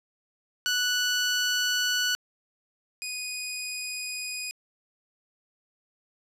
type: tone pair in turn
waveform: 15% pulse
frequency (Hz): 1480 / 2483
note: F#6 / D#7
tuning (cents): 0 / -4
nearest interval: major sixth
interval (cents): 896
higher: second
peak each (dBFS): -17 / -25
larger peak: first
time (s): 0.66-2.15 / 3.02-4.51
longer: neither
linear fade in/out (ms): 0
effects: low-pass 12000 Hz 12 dB/octave